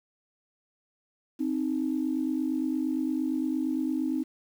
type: tone pair together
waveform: sine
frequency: 262.4 / 311.1 Hz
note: C4 / D#4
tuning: +5 / 0 cents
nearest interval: minor third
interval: 295 cents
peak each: -28 dBFS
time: 1.39-4.24 s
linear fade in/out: 20 ms
effects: tanh soft clip ceiling -18 dBFS + 9-bit